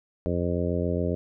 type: harmonic tone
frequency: 87.31 Hz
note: F2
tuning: in tune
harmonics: 1 / 2 / 3 / 4 / 5 / 6 / 7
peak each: -29 / -30 / -32 / -33 / -32 / -33 / -34 dBFS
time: 0.26-1.15 s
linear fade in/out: 0 ms
effects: none